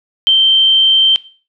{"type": "tone", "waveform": "sine", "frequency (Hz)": 3127, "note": "G7", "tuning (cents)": -5, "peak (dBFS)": -6, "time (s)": [0.27, 1.16], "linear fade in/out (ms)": 0, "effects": ["noise-tail reverb RT60 0.4 s tail -19 dB re dry"]}